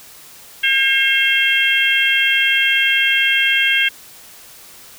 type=harmonic tone with a mistuned harmonic; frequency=536 Hz; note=C5; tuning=42 cents sharp; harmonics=3 / 4 / 5 / 6; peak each=-18 / -18 / -18 / -18 dBFS; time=0.63-3.89 s; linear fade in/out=10 ms; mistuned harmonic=5; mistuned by=+22 cents; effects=white hiss -41 dBFS RMS until 4.98 s